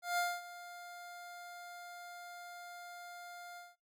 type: tone with ADSR envelope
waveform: 25% pulse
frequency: 703 Hz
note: F5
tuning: 11 cents sharp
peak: -27 dBFS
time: 0.02-3.76 s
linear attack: 160 ms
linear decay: 230 ms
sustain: -17 dB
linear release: 190 ms
effects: noise-tail reverb RT60 0.2 s tail -22 dB re dry